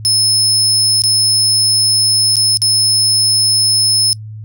30% pulse tone with dropouts, 5210 Hz, E8, 21 cents flat, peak -6 dBFS, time 0.05-4.13 s, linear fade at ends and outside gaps 0 ms, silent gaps 1.02-1.037 / 2.357-2.367 / 2.572-2.618 s, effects noise-tail reverb RT60 0.1 s tail -24 dB re dry + added 108 Hz sine -26 dBFS peak until 4.44 s

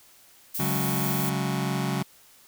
violet noise, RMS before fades -31 dBFS, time 0.54-1.3 s, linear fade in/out 10 ms
sawtooth chord, C# suspended fourth, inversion none, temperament just, 138.59 / 184.79 / 207.9 Hz, C#3 / F#3 / G#3, 0 / -2 / +2 cents, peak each -24 / -25 / -28 dBFS, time 0.59-2.03 s, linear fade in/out 10 ms
effects white hiss -55 dBFS RMS until 2.47 s

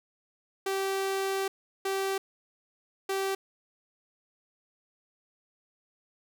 sawtooth tone bursts at uneven times, 387.9 Hz, G4, 18 cents flat, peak -24 dBFS, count 3, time 0.66-1.48 / 1.85-2.18 / 3.09-3.35 s, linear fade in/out 5 ms, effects none

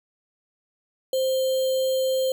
sine tone with sample-and-hold, 523.3 Hz, C5, in tune, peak -20 dBFS, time 1.13-2.32 s, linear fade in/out 2 ms, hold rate 3675 Hz, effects none

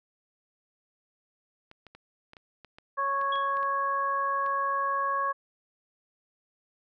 clicks, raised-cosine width 0.3 ms, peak -32 dBFS, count 12, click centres 1.714 / 1.867 / 1.95 / 2.334 / 2.368 / 2.647 / 2.785 / 3.214 / 3.357 / 3.57 / 3.63 / 4.463 s
harmonic tone, 553 Hz, C#5, 4 cents flat, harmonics 1 / 2 / 3, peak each -36 / -26 / -35 dBFS, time 2.97-5.33 s, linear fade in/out 20 ms
sine tone with exponential decay, 3322 Hz, G#7, in tune, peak -32 dBFS, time 3.32-3.57 s, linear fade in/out 5 ms, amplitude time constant 54 ms
effects none

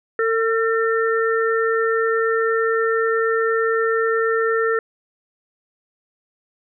harmonic tone, 451.5 Hz, A4, 45 cents sharp, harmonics 1 / 3 / 4, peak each -18 / -23 / -24 dBFS, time 0.19-4.79 s, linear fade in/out 2 ms, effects none

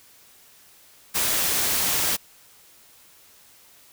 white noise, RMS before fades -23 dBFS, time 1.14-2.17 s, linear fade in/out 20 ms, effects white hiss -53 dBFS RMS until 3.92 s

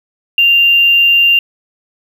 triangle tone with hard clipping, 2786 Hz, F7, 5 cents flat, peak -6 dBFS, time 0.38-1.39 s, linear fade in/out 2 ms, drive 3 dB, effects none

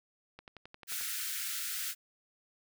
click train, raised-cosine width 0.3 ms, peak -32 dBFS, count 8, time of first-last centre 0.39-1.009 s, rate 11.3 Hz
white high-pass noise, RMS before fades -37 dBFS, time 0.87-1.95 s, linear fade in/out 50 ms, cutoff 1300 Hz, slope 96 dB/octave
effects none

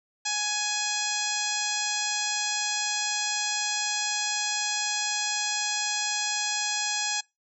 harmonic tone, 836 Hz, G#5, 11 cents sharp, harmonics 1 / 2 / 3 / 4 / 5 / 6 / 7 / 8 / 9, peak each -35 / -35 / -35 / -35 / -35 / -35 / -35 / -35 / -35 dBFS, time 0.25-7.21 s, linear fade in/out 10 ms, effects noise-tail reverb RT60 0.2 s tail -23 dB re dry

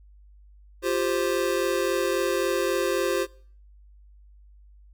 square chord, F suspended second, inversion none, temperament just, 349.2 / 392.9 / 523.8 Hz, F4 / G4 / C5, 0 / +4 / +2 cents, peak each -28 dBFS, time 0.82-3.27 s, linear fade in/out 50 ms, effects noise-tail reverb RT60 0.5 s tail -22 dB re dry + added 50 Hz sine -49 dBFS peak until 4.93 s

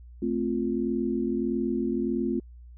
sine chord, F major, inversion first, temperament equal, 220 / 261.6 / 349.2 Hz, A3 / C4 / F4, 0 / 0 / 0 cents, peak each -29 dBFS, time 0.22-2.4 s, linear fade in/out 5 ms, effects added 60 Hz sine -44 dBFS peak until 2.77 s

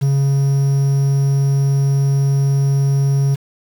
triangle tone with quantisation, 138.2 Hz, C#3, 5 cents flat, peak -10 dBFS, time 0.01-3.36 s, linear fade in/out 20 ms, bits 6, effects none

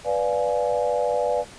sine chord, B diminished seventh, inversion none, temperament equal with one note detuned, 493.9 / 587.3 / 698.5 / 841.2 Hz, B4 / D5 / F5 / Ab5, 0 / 0 / 0 / +22 cents, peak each -24 / -24 / -28 / -29 dBFS, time 0.04-1.45 s, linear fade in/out 50 ms, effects pink hiss -44 dBFS RMS until 1.58 s + resampled to 22050 Hz

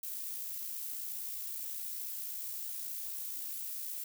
violet noise with amplitude modulation, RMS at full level -39 dBFS, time 0.03-4.04 s, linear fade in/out 5 ms, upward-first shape sine, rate 59 Hz, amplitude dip 30%, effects none

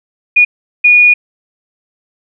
sine tone bursts at uneven times, 2450 Hz, D#7, 27 cents flat, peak -3 dBFS, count 2, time 0.36-0.45 / 0.84-1.14 s, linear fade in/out 10 ms, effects none

